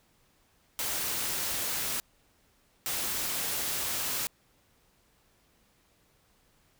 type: noise bursts at uneven times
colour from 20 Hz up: white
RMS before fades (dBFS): -32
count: 2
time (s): 0.79-2 / 2.86-4.27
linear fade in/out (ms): 0
effects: pink hiss -67 dBFS RMS until 6.79 s